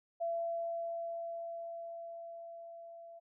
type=tone with level ramp; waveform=sine; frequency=674 Hz; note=E5; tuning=38 cents sharp; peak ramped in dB=-32 to -49 dBFS; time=0.2-3.2 s; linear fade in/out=20 ms; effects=none